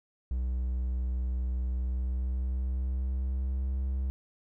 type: tone with pitch glide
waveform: triangle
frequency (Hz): 62.5 to 65.87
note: B1 to C2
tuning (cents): +21 to +12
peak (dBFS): -26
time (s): 0.31-4.1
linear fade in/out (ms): 0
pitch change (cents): +91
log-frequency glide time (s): 1.72-3.81
effects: none